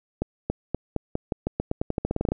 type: accelerating click train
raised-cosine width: 2 ms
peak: -11 dBFS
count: 19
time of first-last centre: 0.22-2.32 s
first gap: 280 ms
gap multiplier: 0.88
effects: none